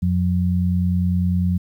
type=tone pair together; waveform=sine; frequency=90 / 180 Hz; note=F#2 / F#3; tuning=-47 / -47 cents; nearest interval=octave; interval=1200 cents; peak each=-19 dBFS; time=0.02-1.58 s; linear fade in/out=10 ms; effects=9-bit